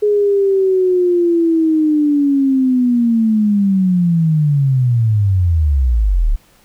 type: linear sweep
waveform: sine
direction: down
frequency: 419.8 to 32.7 Hz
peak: -10 dBFS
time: 0.02-6.36 s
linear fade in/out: 10 ms
effects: pink hiss -51 dBFS RMS until 6.64 s